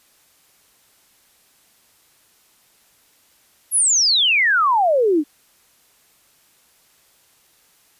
sine exponential sweep, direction down, 11610 to 280 Hz, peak -13 dBFS, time 3.71-5.24 s, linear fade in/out 50 ms, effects white hiss -57 dBFS RMS until 7.99 s + resampled to 32000 Hz

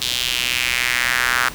square tone with high-pass filter sweep, 61.8 Hz, B1, 2 cents sharp, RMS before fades -20 dBFS, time 0.01-1.49 s, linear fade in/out 5 ms, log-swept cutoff 3600 to 1400 Hz, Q 2.8, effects pink hiss -35 dBFS RMS until 1.54 s

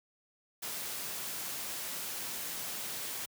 white noise, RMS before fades -39 dBFS, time 0.62-3.26 s, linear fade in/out 10 ms, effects high-pass 100 Hz 12 dB/octave

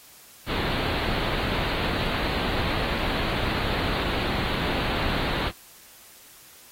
pink low-pass noise, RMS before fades -27 dBFS, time 0.46-5.52 s, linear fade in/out 50 ms, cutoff 4400 Hz, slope 96 dB/octave, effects white hiss -50 dBFS RMS until 6.71 s + AAC 48 kbps

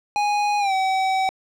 square tone with pitch glide, 827 to 762.8 Hz, G#5 to G5, -8 to -47 cents, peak -19 dBFS, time 0.16-1.29 s, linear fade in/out 0 ms, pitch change -139 cents, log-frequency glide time 0.59-0.73 s, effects low-pass 5000 Hz 12 dB/octave + 8-bit

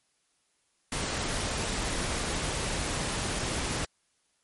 pink noise, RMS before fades -31 dBFS, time 0.92-3.85 s, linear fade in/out 2 ms, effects white hiss -72 dBFS RMS until 4.43 s + MP3 48 kbps

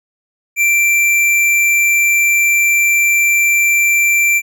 sine tone with hard clipping, 2352 Hz, D7, 2 cents sharp, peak -11 dBFS, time 0.56-4.42 s, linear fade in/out 50 ms, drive 14 dB, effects none

